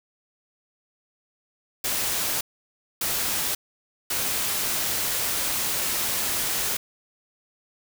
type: noise bursts at uneven times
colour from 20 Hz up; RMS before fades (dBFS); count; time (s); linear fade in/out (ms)
white; -26; 3; 1.84-2.41 / 3.01-3.55 / 4.1-6.77; 5
effects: none